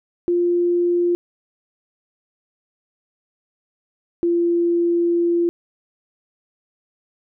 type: tone pair in turn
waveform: sine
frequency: 349.2 / 343.2 Hz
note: F4 / F4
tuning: 0 / -30 cents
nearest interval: unison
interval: 30 cents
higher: first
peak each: -15 dBFS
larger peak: neither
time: 0.28-1.15 / 4.23-5.49 s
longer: second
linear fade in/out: 0 ms
effects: none